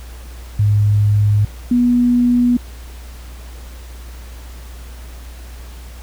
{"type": "tone pair in turn", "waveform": "sine", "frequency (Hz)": [103.83, 243.6], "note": ["G#2", "B3"], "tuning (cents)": [0, -24], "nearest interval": "octave + minor third", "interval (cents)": 1476, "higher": "second", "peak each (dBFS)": -10, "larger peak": "neither", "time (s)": [[0.59, 1.45], [1.71, 2.57]], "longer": "neither", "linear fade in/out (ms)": 5, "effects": ["added 60 Hz sine -31 dBFS peak until 6.02 s", "pink hiss -42 dBFS RMS until 6.02 s"]}